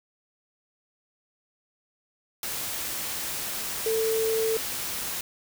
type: tone in noise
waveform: sine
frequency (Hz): 445.1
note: A4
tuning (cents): +20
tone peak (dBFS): -23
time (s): 3.86-4.57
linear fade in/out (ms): 2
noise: white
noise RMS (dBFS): -32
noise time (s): 2.43-5.21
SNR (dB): +6
effects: none